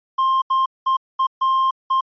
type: tone bursts at uneven times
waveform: triangle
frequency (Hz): 1057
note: C6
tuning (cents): +17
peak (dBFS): -13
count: 6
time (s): 0.18-0.42 / 0.5-0.66 / 0.86-0.97 / 1.19-1.27 / 1.41-1.71 / 1.9-2.01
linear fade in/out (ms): 10
effects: resampled to 11025 Hz